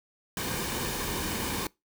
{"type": "noise with comb filter", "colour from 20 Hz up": "pink", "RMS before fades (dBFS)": -32, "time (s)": [0.37, 1.67], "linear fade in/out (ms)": 2, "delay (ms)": 1.5, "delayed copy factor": -0.5, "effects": ["noise-tail reverb RT60 0.2 s tail -23 dB re dry"]}